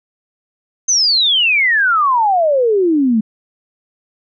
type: exponential sweep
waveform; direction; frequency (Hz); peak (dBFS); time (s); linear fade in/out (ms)
sine; down; 6330 to 210.1; -10; 0.88-3.21; 10
effects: none